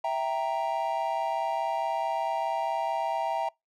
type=chord; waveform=triangle; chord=E diminished; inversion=none; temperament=equal; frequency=659.3 / 784 / 932.3 Hz; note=E5 / G5 / Bb5; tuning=0 / 0 / 0 cents; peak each=-29 dBFS; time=0.04-3.49 s; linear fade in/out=5 ms; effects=noise-tail reverb RT60 0.2 s tail -26 dB re dry